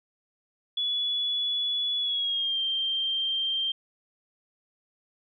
sine tone with pitch glide, 3411 to 3164 Hz, G#7 to G7, +46 to +15 cents, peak -25 dBFS, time 0.77-3.72 s, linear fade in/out 5 ms, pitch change -131 cents, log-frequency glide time 1.99-2.6 s, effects none

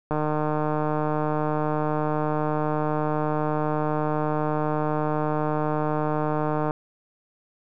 click train, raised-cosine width 1 ms, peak -12 dBFS, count 1004, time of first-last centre 0.11-6.709 s, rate 152 Hz, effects none

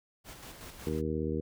pink noise with tremolo, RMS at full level -46 dBFS, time 0.24-1.02 s, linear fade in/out 50 ms, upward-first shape square, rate 5.4 Hz, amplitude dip 40%
harmonic tone, 78.1 Hz, D#2, 7 cents sharp, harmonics 1 / 2 / 3 / 4 / 5 / 6, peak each -37 / -37 / -37 / -37 / -37 / -37 dBFS, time 0.86-1.41 s, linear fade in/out 10 ms
effects none

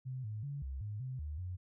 sine tone with pitch steps, 129.2 / 107 / 141.7 / 66.7 / 104.5 / 129.3 / 75.1 / 90.7 Hz, C3 / A2 / C#3 / C2 / G#2 / C3 / D2 / F#2, -21 / -48 / +38 / +34 / +11 / -20 / +39 / -34 cents, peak -38 dBFS, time 0.05-1.57 s, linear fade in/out 20 ms, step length 190 ms, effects none

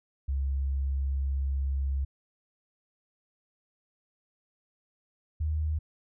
sine tone pair in turn, 68.1 / 77.17 Hz, C#2 / D#2, -30 / -14 cents, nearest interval major second, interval 216 cents, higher second, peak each -26 dBFS, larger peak neither, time 0.28-2.05 / 5.4-5.79 s, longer first, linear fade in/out 10 ms, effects none

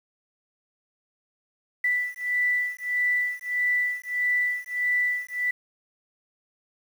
sine beating tone pair, 1975.5 / 1977.1 Hz, B6 / B6, 0 / +1 cents, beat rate 1.6 Hz, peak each -26 dBFS, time 1.84-5.51 s, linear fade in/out 5 ms, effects 8-bit

